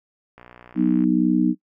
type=click train; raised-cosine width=0.5 ms; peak=-28 dBFS; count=41; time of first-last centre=0.38-1.039 s; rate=60.7 Hz
type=chord; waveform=sine; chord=B major; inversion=second; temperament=just; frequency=185.21 / 246.9 / 308.7 Hz; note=F#3 / B3 / D#4; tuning=+2 / 0 / -14 cents; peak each=-21 / -20 / -19 dBFS; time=0.75-1.55 s; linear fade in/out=50 ms
effects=noise-tail reverb RT60 0.1 s tail -21 dB re dry